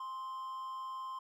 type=tone with amplitude modulation; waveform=triangle; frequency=1046.5 Hz; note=C6; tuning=in tune; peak=-36 dBFS; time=0-1.19 s; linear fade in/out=5 ms; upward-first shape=sine; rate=226 Hz; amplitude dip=35%; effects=none